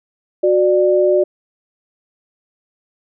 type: tone pair together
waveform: sine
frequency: 367.6 / 593.5 Hz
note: F#4 / D5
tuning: -11 / +18 cents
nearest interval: minor sixth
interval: 829 cents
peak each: -13 dBFS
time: 0.43-1.24 s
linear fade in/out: 10 ms
effects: none